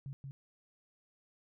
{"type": "tone with echo", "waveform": "sine", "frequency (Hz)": 137, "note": "C#3", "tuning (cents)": -20, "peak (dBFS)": -40, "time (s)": [0.06, 0.13], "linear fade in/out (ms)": 0, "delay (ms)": 180, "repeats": 1, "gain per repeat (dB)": -2, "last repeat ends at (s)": 0.31, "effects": []}